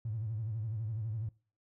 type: tone with vibrato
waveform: triangle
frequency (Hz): 110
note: A2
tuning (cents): 0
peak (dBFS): -30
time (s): 0.05-1.29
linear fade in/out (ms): 5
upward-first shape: sine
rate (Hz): 12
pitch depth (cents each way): 110
effects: noise-tail reverb RT60 0.4 s tail -26 dB re dry + tanh soft clip ceiling -31 dBFS